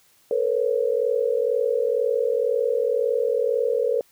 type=tone cluster; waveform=sine; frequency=444.7 / 486.8 / 549 Hz; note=A4 / B4 / C#5; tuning=+18 / -25 / -17 cents; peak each=-24 / -22 / -26 dBFS; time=0.31-4.01 s; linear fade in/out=2 ms; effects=white hiss -59 dBFS RMS until 4.11 s